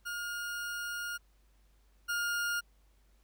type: tone pair in turn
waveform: 40% pulse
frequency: 1423 / 1416.8 Hz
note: F6 / F6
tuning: +32 / +24 cents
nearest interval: unison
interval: 8 cents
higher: first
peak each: -35 / -30 dBFS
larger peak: second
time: 0.05-1.18 / 2.08-2.61 s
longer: first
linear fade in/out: 20 ms
effects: added 50 Hz sine -63 dBFS peak until 3.23 s + pink hiss -73 dBFS RMS until 3.23 s